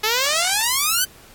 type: exponential sweep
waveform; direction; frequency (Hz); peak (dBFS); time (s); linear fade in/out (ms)
5% pulse; up; 418.3 to 1559; -6; 0.03-1.05; 10
effects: pink hiss -47 dBFS RMS until 1.34 s + AAC 64 kbps